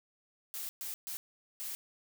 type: noise bursts at uneven times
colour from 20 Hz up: blue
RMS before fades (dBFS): -40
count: 4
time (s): 0.54-0.69 / 0.81-0.94 / 1.07-1.17 / 1.6-1.75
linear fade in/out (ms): 0
effects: none